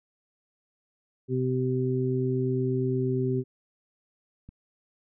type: harmonic tone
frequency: 128.5 Hz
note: C3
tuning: 31 cents flat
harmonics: 1 / 2 / 3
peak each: -27 / -30 / -28 dBFS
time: 1.28-3.44 s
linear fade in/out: 50 ms
type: click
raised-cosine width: 5 ms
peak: -32 dBFS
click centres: 4.49 s
effects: none